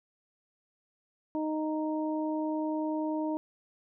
harmonic tone, 310.1 Hz, D#4, 6 cents flat, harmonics 1 / 2 / 3, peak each -30 / -36 / -38 dBFS, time 1.35-3.37 s, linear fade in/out 0 ms, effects none

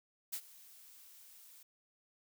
blue noise with ADSR envelope, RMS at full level -38 dBFS, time 0.32-1.63 s, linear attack 17 ms, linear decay 68 ms, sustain -20 dB, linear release 4 ms, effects none

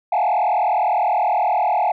sine tone with frequency modulation, 780 Hz, G5, 9 cents flat, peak -13 dBFS, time 0.12-1.92 s, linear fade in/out 5 ms, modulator 39.8 Hz, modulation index 2.6, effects tanh soft clip ceiling -14 dBFS

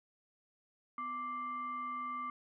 sine tone with frequency modulation, 1173 Hz, D6, 2 cents flat, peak -37 dBFS, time 0.98-2.3 s, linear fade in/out 2 ms, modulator 922 Hz, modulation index 0.44, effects none

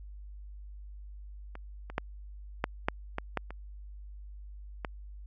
clicks, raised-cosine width 0.5 ms, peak -28 / -27 / -14 / -12 / -11 / -17 / -14 / -27 / -18 dBFS, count 9, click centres 1.554 / 1.9 / 1.981 / 2.641 / 2.885 / 3.184 / 3.373 / 3.506 / 4.848 s, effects added 50 Hz sine -43 dBFS peak until 5.26 s

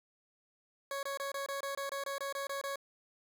20% pulse tone bursts, 554.4 Hz, C#5, in tune, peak -31 dBFS, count 13, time 0.91-2.758 s, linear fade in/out 2 ms, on 120 ms, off 24 ms, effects 11-bit

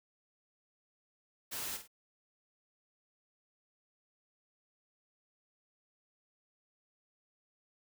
white noise with echo, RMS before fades -40 dBFS, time 1.51-1.78 s, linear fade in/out 20 ms, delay 49 ms, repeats 2, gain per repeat -9 dB, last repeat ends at 1.878 s, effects none

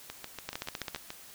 two click trains, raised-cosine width 0.2 ms, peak -17 / -21 dBFS, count 8 / 8, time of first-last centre 0.49-0.948 / 0.1-1.104 s, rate 15.3 / 6.97 Hz, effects white hiss -51 dBFS RMS until 1.34 s

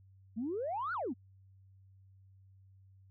sine exponential two-way sweep, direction up then down, 207 to 1500 to 207 Hz, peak -33 dBFS, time 0.36-1.14 s, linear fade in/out 20 ms, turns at 0.93 s, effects tanh soft clip ceiling -29 dBFS + added 96 Hz sine -58 dBFS peak until 3.1 s

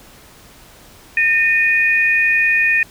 sine tone pair together, 1822.5 / 2471 Hz, A#6 / D#7, -40 / -13 cents, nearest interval perfect fourth, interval 527 cents, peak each -15 / -14 dBFS, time 1.17-2.83 s, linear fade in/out 2 ms, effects pink hiss -44 dBFS RMS until 2.9 s

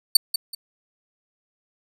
sawtooth tone with echo, 4500 Hz, C#8, 25 cents sharp, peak -6 dBFS, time 0.15-0.17 s, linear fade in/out 5 ms, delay 190 ms, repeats 2, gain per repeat -11 dB, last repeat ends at 0.55 s, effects none

